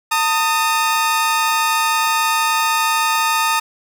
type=tone pair together; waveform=sawtooth; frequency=901.8 / 1244.5 Hz; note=A5 / D#6; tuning=+42 / 0 cents; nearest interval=tritone; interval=558 cents; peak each=-14 dBFS; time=0.11-3.6 s; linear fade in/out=10 ms; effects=none